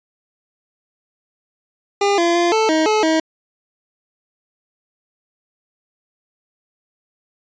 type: tone with pitch steps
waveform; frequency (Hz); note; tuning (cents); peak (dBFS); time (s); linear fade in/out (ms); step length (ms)
25% pulse; 402.6 / 341.7 / 345.7 / 440.2 / 315.7 / 430 / 319; G4 / F4 / F4 / A4 / D#4 / A4 / D#4; +46 / -38 / -18 / +1 / +25 / -40 / +43; -10; 2.01-3.2; 5; 170
effects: resampled to 16000 Hz